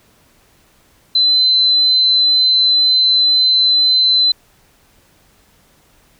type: tone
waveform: sine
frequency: 4049 Hz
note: B7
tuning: 42 cents sharp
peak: -9 dBFS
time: 1.15-4.32 s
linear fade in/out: 5 ms
effects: pink hiss -53 dBFS RMS until 6.19 s